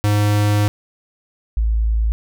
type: tone pair in turn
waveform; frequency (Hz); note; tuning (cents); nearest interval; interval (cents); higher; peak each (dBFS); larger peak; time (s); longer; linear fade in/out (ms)
square / sine; 103.83 / 55; G#2 / A1; 0 / 0; major seventh; 1100; first; -14; neither; 0.04-0.68 / 1.57-2.12; first; 0
effects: none